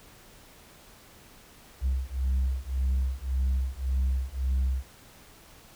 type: beating tone pair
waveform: sine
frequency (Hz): 64.5 / 66.3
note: C2 / C2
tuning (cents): -24 / +23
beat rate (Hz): 1.8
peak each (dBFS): -26 / -26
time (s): 1.81-4.84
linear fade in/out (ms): 50
effects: tanh soft clip ceiling -21 dBFS + pink hiss -53 dBFS RMS until 5.75 s